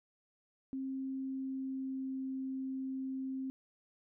sine tone with pitch glide, 266.2 to 264.4 Hz, C4 to C4, +30 to +18 cents, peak -36 dBFS, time 0.73-3.5 s, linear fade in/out 0 ms, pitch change -12 cents, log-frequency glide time 1.13-2.21 s, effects none

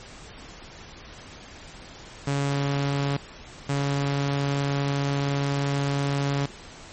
sawtooth tone pair in turn, 140.5 / 140.5 Hz, C#3 / C#3, +24 / +24 cents, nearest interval unison, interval 0 cents, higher neither, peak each -19 dBFS, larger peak neither, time 2.27-3.17 / 3.69-6.46 s, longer second, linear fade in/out 5 ms, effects pink hiss -44 dBFS RMS until 6.92 s + MP3 32 kbps

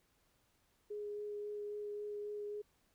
sine tone with vibrato, 415.3 Hz, G#4, in tune, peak -40 dBFS, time 0.9-2.62 s, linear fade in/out 10 ms, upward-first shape sine, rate 3.7 Hz, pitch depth 9 cents each way, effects pink hiss -75 dBFS RMS until 2.94 s

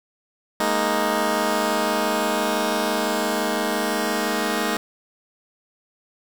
10% pulse chord, Ab suspended second, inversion none, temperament just, 207.7 / 233.6 / 311.5 Hz, Ab3 / Bb3 / Eb4, 0 / +4 / +2 cents, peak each -17 dBFS, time 0.6-4.77 s, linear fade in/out 2 ms, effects 7-bit

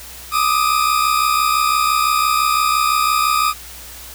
40% pulse tone pair together, 1196 / 1261.9 Hz, D6 / D#6, +31 / +24 cents, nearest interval minor second, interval 93 cents, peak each -16 / -16 dBFS, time 0.31-3.54 s, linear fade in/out 50 ms, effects added 60 Hz sine -41 dBFS peak until 4.14 s + white hiss -36 dBFS RMS until 4.14 s

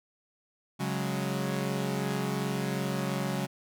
sawtooth chord, C# suspended fourth, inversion none, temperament equal, 138.59 / 185 / 207.7 Hz, C#3 / F#3 / G#3, 0 / 0 / 0 cents, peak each -29 / -29 / -31 dBFS, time 0.79-3.47 s, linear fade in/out 20 ms, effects none

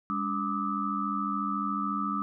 sine tone cluster, 202.8 / 286.4 / 1186 / 1280 Hz, G#3 / D4 / D6 / D#6, -41 / -43 / +17 / +49 cents, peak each -33 / -36 / -32 / -33 dBFS, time 0.1-2.22 s, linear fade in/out 0 ms, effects none

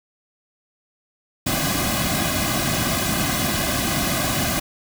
pink noise with comb filter, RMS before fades -22 dBFS, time 1.46-4.6 s, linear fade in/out 10 ms, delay 2.2 ms, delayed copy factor -1, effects none

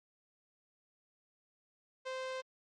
sawtooth tone, 520 Hz, C5, 11 cents flat, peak -34 dBFS, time 2.05-2.42 s, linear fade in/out 20 ms, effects low-pass 5000 Hz 12 dB/octave + MP3 48 kbps

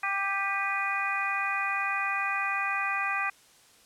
harmonic tone with a mistuned harmonic, 393.9 Hz, G4, 8 cents sharp, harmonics 2 / 3 / 4 / 5 / 6, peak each -35 / -32 / -34 / -33 / -32 dBFS, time 0.03-3.3 s, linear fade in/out 5 ms, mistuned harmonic 6, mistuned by +71 cents, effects white hiss -58 dBFS RMS until 3.85 s + low-pass 10000 Hz 12 dB/octave

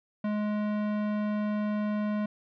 sine tone with tanh clipping, 210 Hz, G#3, 19 cents sharp, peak -29 dBFS, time 0.24-2.26 s, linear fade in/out 5 ms, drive 18 dB, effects none

